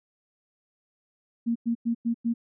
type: tone bursts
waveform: sine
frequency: 233.1 Hz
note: A#3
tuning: in tune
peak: -22 dBFS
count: 5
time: 1.46-2.34 s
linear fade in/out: 20 ms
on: 96 ms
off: 100 ms
effects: none